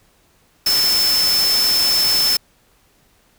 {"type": "tone in noise", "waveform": "sine", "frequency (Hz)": 5274, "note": "E8", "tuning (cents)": 0, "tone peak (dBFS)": -14, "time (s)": [0.66, 2.37], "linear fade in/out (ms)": 5, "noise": "white", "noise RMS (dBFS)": -22, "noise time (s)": [0.66, 2.37], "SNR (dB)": 5, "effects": ["pink hiss -57 dBFS RMS until 3.38 s"]}